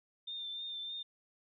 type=tone with vibrato; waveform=sine; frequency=3597 Hz; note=A7; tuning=37 cents sharp; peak=-39 dBFS; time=0.27-1.03 s; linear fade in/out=10 ms; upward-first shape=triangle; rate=3.3 Hz; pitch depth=33 cents each way; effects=none